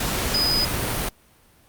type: tone in noise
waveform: sine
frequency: 4985 Hz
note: D#8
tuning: 2 cents sharp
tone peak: -19 dBFS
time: 0.34-0.65 s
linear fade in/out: 5 ms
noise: pink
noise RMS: -25 dBFS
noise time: 0-1.09 s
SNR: +3 dB
effects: pink hiss -56 dBFS RMS until 1.68 s + Opus 48 kbps